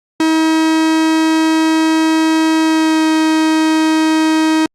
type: tone with pitch glide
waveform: 45% pulse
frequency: 319 to 316.1 Hz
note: D#4 to D#4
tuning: +43 to +27 cents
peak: -10 dBFS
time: 0.2-4.66 s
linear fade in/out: 2 ms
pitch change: -16 cents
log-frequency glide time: 2.6-3.06 s
effects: low-pass 8000 Hz 12 dB/octave + Opus 48 kbps